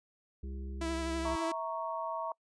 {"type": "harmonic tone", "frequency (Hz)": 66.7, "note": "C2", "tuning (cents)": 34, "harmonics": [1, 3, 5, 6], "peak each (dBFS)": [-38, -48, -52, -54], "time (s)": [0.43, 1.36], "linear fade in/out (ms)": 5}
{"type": "tone with vibrato", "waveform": "sawtooth", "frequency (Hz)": 329.6, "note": "E4", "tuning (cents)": 0, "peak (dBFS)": -30, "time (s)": [0.81, 1.52], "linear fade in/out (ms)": 5, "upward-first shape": "triangle", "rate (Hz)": 12, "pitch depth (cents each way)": 28}
{"type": "chord", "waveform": "sine", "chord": "A# diminished", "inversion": "second", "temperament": "equal with one note detuned", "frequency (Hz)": [653.2, 932.3, 1108.7], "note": ["E5", "A#5", "C#6"], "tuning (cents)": [-16, 0, 0], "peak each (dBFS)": [-38, -38, -39], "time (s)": [1.25, 2.32], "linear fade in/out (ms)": 2}
{"effects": ["noise-tail reverb RT60 0.1 s tail -26 dB re dry", "resampled to 22050 Hz"]}